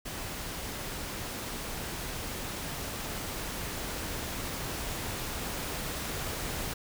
pink noise with level ramp, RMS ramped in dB -38 to -35 dBFS, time 0.05-6.74 s, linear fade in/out 10 ms, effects none

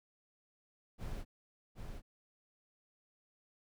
brown noise with echo, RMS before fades -41 dBFS, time 0.98-1.25 s, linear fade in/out 50 ms, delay 770 ms, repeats 1, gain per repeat -4 dB, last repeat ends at 2.02 s, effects none

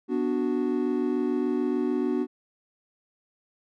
triangle chord, B minor, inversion none, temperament equal, 246.9 / 293.7 / 370 Hz, B3 / D4 / F#4, 0 / 0 / 0 cents, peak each -26 dBFS, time 0.08-2.27 s, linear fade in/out 50 ms, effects none

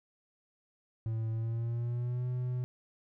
triangle tone with pitch glide, 112 to 124.99 Hz, A2 to B2, +31 to +21 cents, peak -29 dBFS, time 1.06-2.64 s, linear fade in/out 0 ms, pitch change +190 cents, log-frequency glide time 1.32-2.27 s, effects none

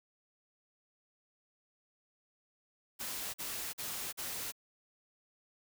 white noise bursts, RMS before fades -40 dBFS, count 4, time 2.99-4.522 s, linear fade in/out 20 ms, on 350 ms, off 44 ms, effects none

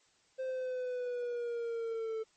triangle linear sweep, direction down, 523.3 to 440 Hz, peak -32 dBFS, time 0.38-2.24 s, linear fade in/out 20 ms, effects white hiss -69 dBFS RMS until 2.36 s + MP3 32 kbps

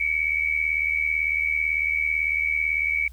sine tone pair together, 2217 / 2295 Hz, C#7 / D7, 0 / -40 cents, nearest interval minor second, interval 60 cents, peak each -25 / -23 dBFS, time 0-3.08 s, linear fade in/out 5 ms, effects added 60 Hz sine -40 dBFS peak until 3.12 s + white hiss -59 dBFS RMS until 3.12 s

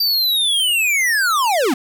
square linear sweep, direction down, 4699 to 224.1 Hz, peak -15 dBFS, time 0-1.74 s, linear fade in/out 5 ms, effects none

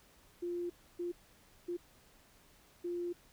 sine tone bursts at uneven times, 349.4 Hz, F4, 1 cent sharp, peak -35 dBFS, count 4, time 0.42-0.7 / 0.99-1.12 / 1.68-1.77 / 2.84-3.13 s, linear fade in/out 10 ms, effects pink hiss -64 dBFS RMS until 3.32 s

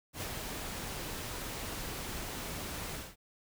pink noise with ADSR envelope, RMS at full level -37 dBFS, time 0.13-3.16 s, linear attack 92 ms, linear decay 40 ms, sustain -3 dB, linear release 210 ms, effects none

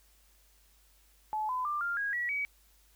sine tone with pitch steps, 860 / 1011 / 1188.4 / 1397.1 / 1642.3 / 1930.6 / 2270 Hz, A5 / B5 / D6 / F6 / G#6 / B6 / C#7, -40 / +40 / +20 / 0 / -20 / -40 / +41 cents, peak -30 dBFS, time 1.33-2.45 s, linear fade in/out 0 ms, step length 160 ms, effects added 50 Hz sine -64 dBFS peak until 2.95 s + white hiss -66 dBFS RMS until 2.95 s

